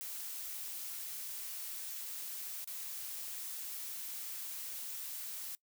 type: noise with dropouts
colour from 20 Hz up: blue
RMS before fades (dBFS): -43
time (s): 0.01-5.55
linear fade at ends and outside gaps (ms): 0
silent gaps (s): 2.644-2.674
effects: noise-tail reverb RT60 0.1 s tail -22 dB re dry